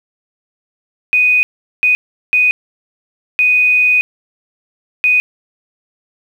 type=tone bursts at uneven times; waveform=sine; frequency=2489 Hz; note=D#7; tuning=in tune; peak=-8 dBFS; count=5; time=1.13-1.43 / 1.83-1.95 / 2.33-2.51 / 3.39-4.01 / 5.04-5.2 s; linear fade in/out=0 ms; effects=7-bit